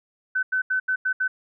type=tone bursts at uneven times; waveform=sine; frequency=1517 Hz; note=F#6; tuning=43 cents sharp; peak=-20 dBFS; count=6; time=0.35-0.43 / 0.52-0.62 / 0.7-0.8 / 0.88-0.96 / 1.05-1.13 / 1.2-1.28 s; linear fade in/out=10 ms; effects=none